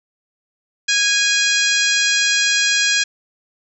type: harmonic tone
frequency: 824 Hz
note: G#5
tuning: 14 cents flat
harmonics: 2 / 3 / 4 / 5 / 6 / 7 / 8 / 9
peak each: -19 / -21 / -22 / -23 / -24 / -24 / -25 / -26 dBFS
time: 0.88-3.04 s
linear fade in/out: 10 ms
effects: none